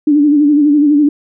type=tone with vibrato; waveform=sine; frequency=293.7 Hz; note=D4; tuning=in tune; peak=-6 dBFS; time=0.07-1.09 s; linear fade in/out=5 ms; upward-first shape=sine; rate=12 Hz; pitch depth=62 cents each way; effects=none